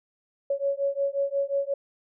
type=beating tone pair; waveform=sine; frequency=554.4 / 560 Hz; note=C#5 / C#5; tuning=0 / +18 cents; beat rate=5.6 Hz; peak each=-27 dBFS; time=0.5-1.74 s; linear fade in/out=5 ms; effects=none